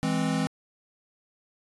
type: chord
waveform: square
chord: E augmented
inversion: none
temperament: equal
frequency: 164.81 / 207.7 / 261.6 Hz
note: E3 / G#3 / B#3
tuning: 0 / 0 / 0 cents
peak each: -29 / -31 / -29 dBFS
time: 0.03-0.47 s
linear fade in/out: 0 ms
effects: resampled to 24000 Hz